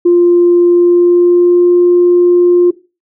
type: tone with pitch glide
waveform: sine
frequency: 349.2 to 352.8 Hz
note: F4 to F4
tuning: 0 to +18 cents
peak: -3 dBFS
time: 0.05-2.71 s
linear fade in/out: 10 ms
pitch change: +18 cents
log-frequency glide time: 0.67-1.72 s
effects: noise-tail reverb RT60 0.3 s tail -18 dB re dry + tanh soft clip ceiling 0 dBFS